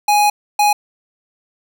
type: tone bursts at uneven times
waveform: square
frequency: 830.6 Hz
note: G#5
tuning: in tune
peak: -11 dBFS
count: 2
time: 0.08-0.3 / 0.59-0.73 s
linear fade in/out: 5 ms
effects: none